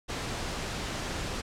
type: noise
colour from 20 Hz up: pink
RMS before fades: -34 dBFS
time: 0.08-1.42 s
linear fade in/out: 20 ms
effects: low-pass 7000 Hz 12 dB/octave